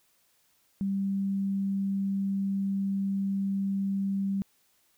sine tone, 196 Hz, G3, in tune, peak -26 dBFS, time 0.81-4.42 s, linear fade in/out 0 ms, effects white hiss -68 dBFS RMS until 4.97 s

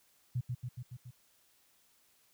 sine tone with echo, 123.47 Hz, B2, in tune, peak -30 dBFS, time 0.35-0.41 s, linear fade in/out 10 ms, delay 140 ms, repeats 5, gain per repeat -3 dB, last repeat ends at 1.11 s, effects white hiss -69 dBFS RMS until 2.33 s

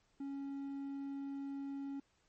triangle tone, 277.2 Hz, C#4, in tune, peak -38 dBFS, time 0.2-2 s, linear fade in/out 5 ms, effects pink hiss -75 dBFS RMS until 2.28 s + MP3 32 kbps

